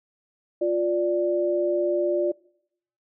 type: tone pair together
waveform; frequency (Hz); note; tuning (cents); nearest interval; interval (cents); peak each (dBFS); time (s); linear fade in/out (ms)
sine; 351.6 / 587.3; F4 / D5; +12 / 0; major sixth; 888; -23; 0.61-2.32; 10
effects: noise-tail reverb RT60 0.7 s tail -23 dB re dry